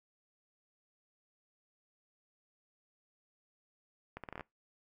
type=accelerating click train; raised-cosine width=0.5 ms; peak=-27 dBFS; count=8; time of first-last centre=4.17-4.408 s; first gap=67 ms; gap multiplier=0.76; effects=noise-tail reverb RT60 0.2 s tail -23 dB re dry + MP3 96 kbps